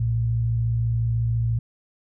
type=tone pair together; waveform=sine; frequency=60.9 / 114.96 Hz; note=B1 / A#2; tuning=-24 / -24 cents; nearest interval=major seventh; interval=1100 cents; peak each=-29 / -20 dBFS; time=0-1.59 s; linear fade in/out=5 ms; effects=none